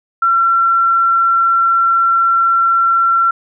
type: tone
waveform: sine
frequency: 1358 Hz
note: F6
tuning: 49 cents flat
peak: -9 dBFS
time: 0.22-3.31 s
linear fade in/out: 5 ms
effects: none